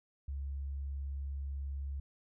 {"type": "tone", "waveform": "sine", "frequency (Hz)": 69.3, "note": "C#2", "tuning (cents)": 0, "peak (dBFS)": -36, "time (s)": [0.28, 2], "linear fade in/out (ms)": 5, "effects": []}